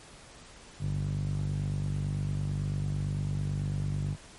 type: tone with band-pass filter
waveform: sawtooth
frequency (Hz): 49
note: G1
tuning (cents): 0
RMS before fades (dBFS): -31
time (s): 0.79-4.17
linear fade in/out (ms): 50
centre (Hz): 130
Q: 4.8
effects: pink hiss -51 dBFS RMS until 4.38 s + MP3 48 kbps